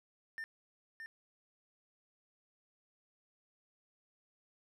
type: tone with echo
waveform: triangle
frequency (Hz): 1800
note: A6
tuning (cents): +39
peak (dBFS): -38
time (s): 0.38-0.44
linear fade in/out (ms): 0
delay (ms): 620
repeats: 1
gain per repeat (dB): -5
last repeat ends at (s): 1.06
effects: none